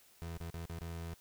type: tone with dropouts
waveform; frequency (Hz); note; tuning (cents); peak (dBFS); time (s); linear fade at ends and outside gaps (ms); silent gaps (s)
30% pulse; 83.6; E2; +25; -38; 0.22-1.14; 0; 0.375-0.403 / 0.502-0.542 / 0.654-0.697 / 0.788-0.81
effects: white hiss -64 dBFS RMS until 1.2 s